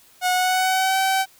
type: tone with pitch glide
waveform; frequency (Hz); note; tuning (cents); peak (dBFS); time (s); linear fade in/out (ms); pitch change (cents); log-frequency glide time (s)
sawtooth; 730 to 767.2; F#5 to G5; -24 to -37; -14; 0.21-1.26; 50; +87; 0.32-0.98
effects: white hiss -53 dBFS RMS until 1.39 s